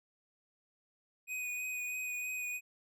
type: tone with vibrato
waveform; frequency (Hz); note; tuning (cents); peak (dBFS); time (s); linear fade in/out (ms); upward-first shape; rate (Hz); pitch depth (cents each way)
square; 2489; D#7; 0; -37; 1.27-2.61; 50; sine; 3.1; 16
effects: none